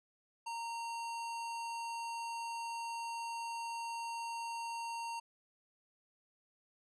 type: tone with sample-and-hold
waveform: sine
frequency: 927 Hz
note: A#5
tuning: 10 cents flat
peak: -38 dBFS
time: 0.46-5.2 s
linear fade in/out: 10 ms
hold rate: 3675 Hz
effects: resampled to 22050 Hz